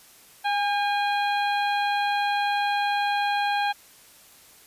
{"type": "harmonic tone with a mistuned harmonic", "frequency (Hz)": 818, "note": "G#5", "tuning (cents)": -26, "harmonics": [1, 2, 3, 4, 5], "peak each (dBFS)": [-23, -29, -33, -35, -37], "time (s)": [0.44, 3.73], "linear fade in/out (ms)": 20, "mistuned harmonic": 2, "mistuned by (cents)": -31, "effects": ["white hiss -52 dBFS RMS until 4.66 s", "resampled to 32000 Hz"]}